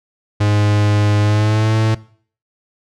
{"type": "tone with pitch glide", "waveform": "45% pulse", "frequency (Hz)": [104, 110.18], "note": ["G#2", "A2"], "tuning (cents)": [3, 3], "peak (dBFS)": -12, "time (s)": [0.4, 1.95], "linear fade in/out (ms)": 10, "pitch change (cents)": 100, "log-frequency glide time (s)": [1.2, 1.75], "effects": ["noise-tail reverb RT60 0.5 s tail -20 dB re dry", "low-pass 6000 Hz 12 dB/octave"]}